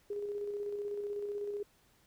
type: tone with tremolo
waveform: sine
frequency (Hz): 410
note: G#4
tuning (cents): -22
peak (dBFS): -34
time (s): 0.1-1.63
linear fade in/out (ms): 5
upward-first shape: square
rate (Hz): 16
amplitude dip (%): 30
effects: pink hiss -68 dBFS RMS until 2.06 s